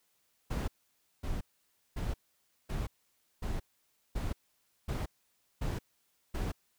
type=noise bursts; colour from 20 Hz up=brown; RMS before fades=-34 dBFS; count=9; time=0.5-6.52 s; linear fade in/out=10 ms; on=180 ms; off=550 ms; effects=white hiss -74 dBFS RMS until 6.78 s